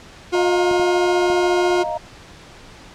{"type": "tone", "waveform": "40% pulse", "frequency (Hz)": 356.4, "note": "F4", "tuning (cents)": 35, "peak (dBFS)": -15, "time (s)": [0.32, 1.84], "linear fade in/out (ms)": 20}
{"type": "chord", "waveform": "sine", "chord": "Eb suspended second", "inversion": "none", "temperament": "equal", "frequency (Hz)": [622.3, 698.5, 932.3], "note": ["Eb5", "F5", "Bb5"], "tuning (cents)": [0, 0, 0], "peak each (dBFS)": [-25, -26, -27], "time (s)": [0.34, 1.98], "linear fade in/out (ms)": 10}
{"type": "clicks", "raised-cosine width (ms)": 3, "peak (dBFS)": -20, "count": 3, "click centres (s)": [0.713, 0.797, 1.301]}
{"effects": ["pink hiss -42 dBFS RMS until 2.94 s", "low-pass 6000 Hz 12 dB/octave"]}